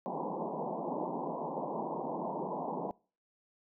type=band-pass noise; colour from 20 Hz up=white; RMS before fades=-37 dBFS; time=0.06-2.91 s; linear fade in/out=0 ms; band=150 to 1000 Hz; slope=96 dB/octave; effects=noise-tail reverb RT60 0.4 s tail -25 dB re dry